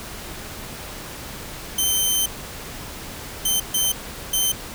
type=tone bursts at uneven times; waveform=10% pulse; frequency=3098 Hz; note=G7; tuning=21 cents flat; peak=-10 dBFS; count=4; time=1.78-2.26 / 3.45-3.6 / 3.74-3.92 / 4.33-4.52 s; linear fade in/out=5 ms; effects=pink hiss -35 dBFS RMS until 4.74 s

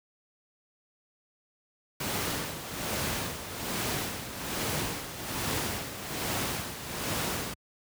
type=noise with tremolo; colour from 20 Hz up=pink; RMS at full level=-30 dBFS; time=2-7.54 s; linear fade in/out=5 ms; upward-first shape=sine; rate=1.2 Hz; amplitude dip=65%; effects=high-pass 80 Hz 12 dB/octave

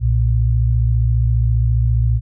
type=tone pair together; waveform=sine; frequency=61.74 / 116.55 Hz; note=B1 / A#2; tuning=0 / 0 cents; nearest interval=major seventh; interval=1100 cents; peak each=-15 dBFS; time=0-2.21 s; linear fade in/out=50 ms; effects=none

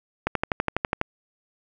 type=click train; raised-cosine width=0.5 ms; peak=-7 dBFS; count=10; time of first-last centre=0.27-1.014 s; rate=12.1 Hz; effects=none

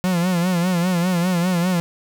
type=tone with vibrato; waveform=45% pulse; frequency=177.6 Hz; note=F3; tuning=29 cents sharp; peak=-17 dBFS; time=0.04-1.8 s; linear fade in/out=0 ms; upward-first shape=sine; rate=5 Hz; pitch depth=87 cents each way; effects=8-bit

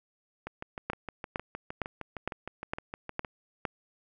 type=two click trains; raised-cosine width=0.5 ms; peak=-22 / -15 dBFS; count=19 / 7; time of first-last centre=0.47-3.248 / 0.9-3.652 s; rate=6.48 / 2.18 Hz; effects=none

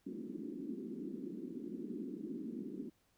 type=band-pass noise; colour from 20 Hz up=pink; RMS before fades=-44 dBFS; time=0.06-2.9 s; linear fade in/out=10 ms; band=200 to 360 Hz; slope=48 dB/octave; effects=pink hiss -75 dBFS RMS until 3.17 s

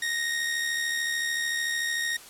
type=tone with amplitude modulation; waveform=sawtooth; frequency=1864.7 Hz; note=A#6; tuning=in tune; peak=-21 dBFS; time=0.02-2.17 s; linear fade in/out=5 ms; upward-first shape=sine; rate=73.5 Hz; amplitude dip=40%; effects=white hiss -47 dBFS RMS until 2.29 s + low-pass 12000 Hz 12 dB/octave

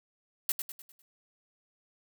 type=noise with echo; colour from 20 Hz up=blue; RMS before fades=-28 dBFS; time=0.49-0.52 s; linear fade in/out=2 ms; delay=100 ms; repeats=5; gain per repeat=-7 dB; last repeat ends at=1.02 s; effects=none

